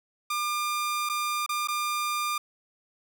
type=tone with dropouts; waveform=sawtooth; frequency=1200 Hz; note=D6; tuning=37 cents sharp; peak=-23 dBFS; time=0.3-2.38 s; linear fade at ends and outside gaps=5 ms; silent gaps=1.091-1.096 / 1.463-1.491 / 1.674-1.684 s; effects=none